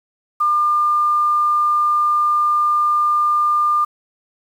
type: tone with quantisation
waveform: sine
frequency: 1200 Hz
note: D6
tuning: 37 cents sharp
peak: -13 dBFS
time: 0.4-3.85 s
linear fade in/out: 10 ms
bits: 7
effects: none